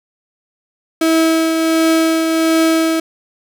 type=tone with tremolo; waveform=35% pulse; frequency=324 Hz; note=E4; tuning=30 cents flat; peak=-8 dBFS; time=1.01-3 s; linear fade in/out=5 ms; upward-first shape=triangle; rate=1.4 Hz; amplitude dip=40%; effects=none